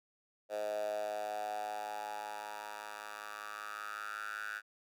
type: tone with high-pass filter sweep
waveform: 10% pulse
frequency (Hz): 105.2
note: G#2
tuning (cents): +23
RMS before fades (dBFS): -41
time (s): 0.49-4.62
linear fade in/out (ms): 50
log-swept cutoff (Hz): 580 to 1500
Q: 7.6
effects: none